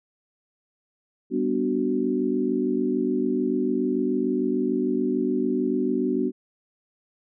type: chord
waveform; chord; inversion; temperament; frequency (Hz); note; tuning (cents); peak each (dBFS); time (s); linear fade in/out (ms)
sine; G major seventh; none; equal with one note detuned; 196 / 246.9 / 293.7 / 373.2; G3 / B3 / D4 / F#4; 0 / 0 / 0 / +15; -31 / -25 / -27 / -26; 1.3-6.32; 50
effects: none